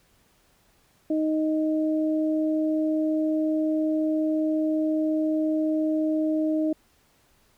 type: tone pair together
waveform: sine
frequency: 311.5 / 623 Hz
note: D#4 / D#5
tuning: +2 / +2 cents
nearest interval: octave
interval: 1200 cents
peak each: -22 / -29 dBFS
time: 1.1-6.73 s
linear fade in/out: 5 ms
effects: pink hiss -63 dBFS RMS until 7.57 s